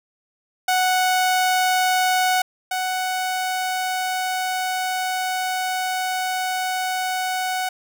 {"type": "tone pair in turn", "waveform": "sawtooth", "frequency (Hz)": [740, 742.8], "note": ["F#5", "F#5"], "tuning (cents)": [0, 7], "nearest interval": "unison", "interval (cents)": 7, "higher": "second", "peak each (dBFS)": [-13, -18], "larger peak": "first", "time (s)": [[0.68, 2.42], [2.71, 7.69]], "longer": "second", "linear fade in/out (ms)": 5, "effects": []}